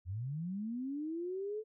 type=linear sweep; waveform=sine; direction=up; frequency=82.41 to 441.2 Hz; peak=-36 dBFS; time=0.05-1.64 s; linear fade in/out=50 ms; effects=none